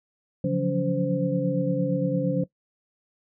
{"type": "tone cluster", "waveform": "sine", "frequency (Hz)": [141.8, 173.4, 182.1, 283.3, 518], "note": ["C#3", "F3", "F#3", "C#4", "C5"], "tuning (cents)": [40, -12, -27, 38, -17], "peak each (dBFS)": -28, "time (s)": [0.44, 2.44], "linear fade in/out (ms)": 5, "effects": ["noise-tail reverb RT60 0.1 s tail -18 dB re dry"]}